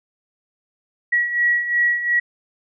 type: beating tone pair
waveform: sine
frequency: 1919 / 1921.8 Hz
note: A#6 / B6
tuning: +50 / -48 cents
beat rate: 2.8 Hz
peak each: -23 / -17 dBFS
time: 1.12-2.2 s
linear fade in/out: 10 ms
effects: none